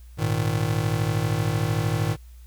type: chord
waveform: square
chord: Ab suspended second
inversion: none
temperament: just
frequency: 103.83 / 116.8 / 155.74 Hz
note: Ab2 / Bb2 / Eb3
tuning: 0 / +4 / +2 cents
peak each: -27 dBFS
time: 0.17-2.17 s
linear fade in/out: 50 ms
effects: added 60 Hz sine -42 dBFS peak until 2.46 s + white hiss -60 dBFS RMS until 2.46 s